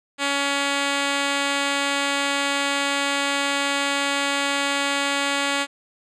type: tone with low-pass filter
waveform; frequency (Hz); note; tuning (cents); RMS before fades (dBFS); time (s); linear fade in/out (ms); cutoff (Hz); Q
5% pulse; 280.9; C#4; +23; -23; 0.18-5.67; 50; 6900; 1.3
effects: none